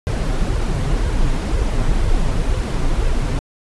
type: noise with flanger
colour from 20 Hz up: brown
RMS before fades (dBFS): -17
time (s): 0.07-3.39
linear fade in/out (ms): 0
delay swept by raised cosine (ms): 1.9 to 7.8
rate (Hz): 2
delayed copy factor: +0.6
effects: resampled to 24000 Hz